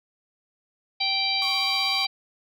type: harmonic tone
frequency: 782 Hz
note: G5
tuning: 4 cents flat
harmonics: 1 / 3 / 4 / 5 / 6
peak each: -31 / -28 / -32 / -27 / -27 dBFS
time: 1-2.07 s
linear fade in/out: 10 ms
type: tone with vibrato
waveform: sawtooth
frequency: 1108.7 Hz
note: C#6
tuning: in tune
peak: -29 dBFS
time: 1.42-2.05 s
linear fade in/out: 0 ms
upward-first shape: square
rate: 16 Hz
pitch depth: 20 cents each way
effects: none